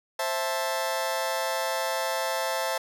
sawtooth chord, A minor, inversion first, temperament just, 528 / 660 / 880 Hz, C5 / E5 / A5, +16 / +2 / 0 cents, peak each -27 dBFS, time 0.19-2.78 s, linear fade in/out 5 ms, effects none

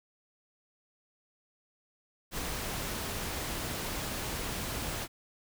pink noise, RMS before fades -36 dBFS, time 2.31-5.08 s, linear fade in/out 50 ms, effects none

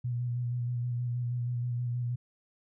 sine tone with vibrato, 121.6 Hz, B2, 26 cents flat, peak -29 dBFS, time 0.04-2.16 s, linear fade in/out 10 ms, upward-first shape square, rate 6.3 Hz, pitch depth 21 cents each way, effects none

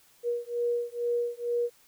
sine beating tone pair, 476.5 / 478.7 Hz, A#4 / A#4, +38 / +46 cents, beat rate 2.2 Hz, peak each -30 dBFS, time 0.23-1.7 s, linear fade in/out 50 ms, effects white hiss -61 dBFS RMS until 1.87 s

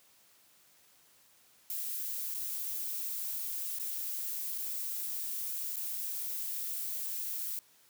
violet noise with dropouts, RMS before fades -37 dBFS, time 1.7-7.59 s, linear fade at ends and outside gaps 1 ms, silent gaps 2.342-2.346 / 3.787-3.797 / 4.578-4.582 / 5.759-5.766 s, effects white hiss -64 dBFS RMS until 7.89 s + high-pass 80 Hz 12 dB/octave

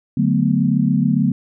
sine chord, B minor seventh, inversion first, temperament equal, 146.83 / 185 / 220 / 246.9 Hz, D3 / F#3 / A3 / B3, 0 / 0 / 0 / 0 cents, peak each -19 dBFS, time 0.17-1.32 s, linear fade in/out 5 ms, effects none

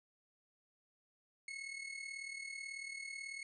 40% pulse tone with amplitude modulation, 2185 Hz, C#7, 26 cents flat, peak -40 dBFS, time 1.48-3.43 s, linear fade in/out 2 ms, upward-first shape sine, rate 38.2 Hz, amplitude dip 65%, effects resampled to 24000 Hz

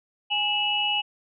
sine tone cluster, 830 / 2635 / 2918 Hz, G#5 / E7 / F#7, -1 / -1 / -25 cents, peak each -29 / -28 / -24 dBFS, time 0.3-1.02 s, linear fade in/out 20 ms, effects none

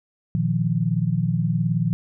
sine chord, Bb suspended fourth, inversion none, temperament equal with one note detuned, 118.3 / 155.56 / 174.61 Hz, Bb2 / Eb3 / F3, +26 / 0 / 0 cents, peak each -24 / -23 / -23 dBFS, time 0.35-1.93 s, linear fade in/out 0 ms, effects none

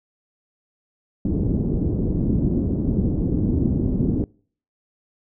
white low-pass noise, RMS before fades -21 dBFS, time 1.25-4.24 s, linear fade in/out 2 ms, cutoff 300 Hz, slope 24 dB/octave, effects noise-tail reverb RT60 0.5 s tail -25 dB re dry

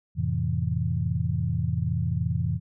sine chord, F major seventh, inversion none, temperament equal, 87.31 / 110 / 130.81 / 164.81 Hz, F2 / A2 / C3 / E3, 0 / 0 / 0 / 0 cents, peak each -29 dBFS, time 0.15-2.6 s, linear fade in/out 50 ms, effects none

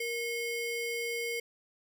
square ring-modulated tone, 1318.5 Hz, E6, in tune, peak -30 dBFS, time 0-1.4 s, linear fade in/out 5 ms, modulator 850 Hz, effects none

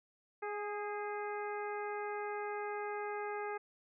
harmonic tone with a mistuned harmonic, 415.3 Hz, G#4, in tune, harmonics 1 / 2 / 3 / 4 / 5 / 6, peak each -40 / -42 / -46 / -48 / -49 / -56 dBFS, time 0.42-3.58 s, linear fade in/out 10 ms, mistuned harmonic 4, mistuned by -36 cents, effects none

